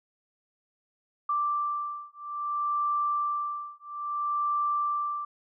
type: beating tone pair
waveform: sine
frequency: 1174.7 / 1175.3 Hz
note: D6 / D6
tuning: 0 / +1 cents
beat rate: 0.6 Hz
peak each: -30 dBFS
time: 1.29-5.25 s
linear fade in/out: 5 ms
effects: none